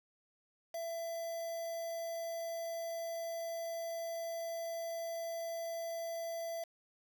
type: tone with quantisation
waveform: triangle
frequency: 668 Hz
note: E5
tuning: 23 cents sharp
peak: -36 dBFS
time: 0.74-6.64 s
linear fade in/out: 5 ms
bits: 8
effects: none